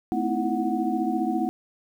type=tone cluster; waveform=sine; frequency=221.9 / 257.4 / 317.5 / 332 / 738 Hz; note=A3 / C4 / D#4 / E4 / F#5; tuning=+15 / -28 / +35 / +12 / -5 cents; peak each=-29 dBFS; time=0.12-1.49 s; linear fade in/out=0 ms; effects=9-bit